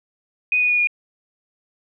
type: tone with pitch steps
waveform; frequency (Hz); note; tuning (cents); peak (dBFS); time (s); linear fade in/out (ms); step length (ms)
sine; 2489 / 2470 / 2452 / 2434; D#7 / D#7 / D#7 / D#7; 0 / -13 / -26 / -39; -15; 0.52-0.872; 2; 88
effects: none